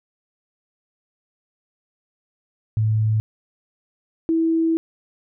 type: tone pair in turn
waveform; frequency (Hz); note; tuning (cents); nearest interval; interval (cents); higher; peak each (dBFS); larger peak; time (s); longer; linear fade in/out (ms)
sine; 109 / 326.6; A2 / E4; -16 / -16; octave + perfect fifth; 1900; second; -16 / -16; neither; 2.77-3.2 / 4.29-4.77; second; 0
effects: none